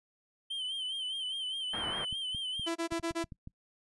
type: tone with vibrato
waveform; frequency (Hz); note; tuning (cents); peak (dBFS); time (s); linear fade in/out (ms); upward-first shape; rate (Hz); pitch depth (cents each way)
triangle; 3099; G7; -21; -32; 0.5-2.69; 10; sine; 4.9; 66
type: low-pass noise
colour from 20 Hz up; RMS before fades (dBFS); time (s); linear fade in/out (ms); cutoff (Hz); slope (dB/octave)
white; -40; 1.73-2.05; 5; 1800; 24
type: clicks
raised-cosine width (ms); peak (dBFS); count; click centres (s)
5; -32; 9; 2.127 / 2.348 / 2.596 / 2.922 / 2.997 / 3.109 / 3.242 / 3.322 / 3.474
type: tone bursts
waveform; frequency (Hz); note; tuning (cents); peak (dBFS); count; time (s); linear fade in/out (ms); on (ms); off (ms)
sawtooth; 333.6; E4; +21; -27; 5; 2.66-3.244; 20; 96; 26
effects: noise-tail reverb RT60 0.1 s tail -23 dB re dry + resampled to 24000 Hz